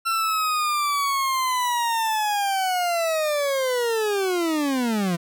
40% pulse linear sweep, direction down, 1357 to 165.5 Hz, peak -20 dBFS, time 0.05-5.17 s, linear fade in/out 20 ms, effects none

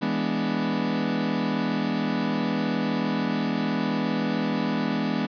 40% pulse chord, E dominant seventh, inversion none, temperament equal, 164.81 / 207.7 / 246.9 / 293.7 Hz, E3 / G#3 / B3 / D4, 0 / 0 / 0 / 0 cents, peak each -31 / -27 / -27 / -30 dBFS, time 0.01-5.27 s, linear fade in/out 20 ms, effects resampled to 11025 Hz

